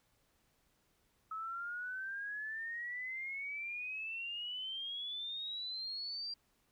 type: exponential sweep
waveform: sine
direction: up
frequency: 1284 to 4760 Hz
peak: -39 dBFS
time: 1.31-6.34 s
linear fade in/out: 5 ms
effects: pink hiss -75 dBFS RMS until 6.71 s